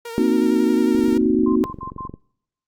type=tone with vibrato; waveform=sawtooth; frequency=463.5 Hz; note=A#4; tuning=10 cents flat; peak=-26 dBFS; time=0.05-1.18 s; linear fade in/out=5 ms; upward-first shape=sine; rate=11 Hz; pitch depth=34 cents each way
type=chord; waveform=sine; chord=C half-diminished seventh; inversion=third; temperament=equal; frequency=233.1 / 261.6 / 311.1 / 370 Hz; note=Bb3 / C4 / Eb4 / Gb4; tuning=0 / 0 / 0 / 0 cents; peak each=-20 dBFS; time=0.18-1.64 s; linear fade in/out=0 ms
type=click train; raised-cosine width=3 ms; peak=-21 dBFS; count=28; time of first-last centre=0.95-2.139 s; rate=22.7 Hz
type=tone bursts; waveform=sine; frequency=1046.5 Hz; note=C6; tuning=in tune; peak=-29 dBFS; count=4; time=1.46-2.076 s; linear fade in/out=5 ms; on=97 ms; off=76 ms
effects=noise-tail reverb RT60 0.8 s tail -26 dB re dry + Opus 48 kbps